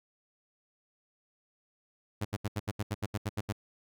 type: tone bursts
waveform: sawtooth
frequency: 103.83 Hz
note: G#2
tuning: in tune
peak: -26 dBFS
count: 12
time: 2.21-3.526 s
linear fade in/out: 10 ms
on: 40 ms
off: 76 ms
effects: none